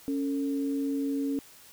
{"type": "tone pair together", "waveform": "sine", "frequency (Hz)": [277.2, 449.5], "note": ["C#4", "A4"], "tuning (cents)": [0, 37], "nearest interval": "minor sixth", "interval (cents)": 837, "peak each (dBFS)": [-27, -37], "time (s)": [0.08, 1.39], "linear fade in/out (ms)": 0, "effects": ["white hiss -53 dBFS RMS until 1.72 s"]}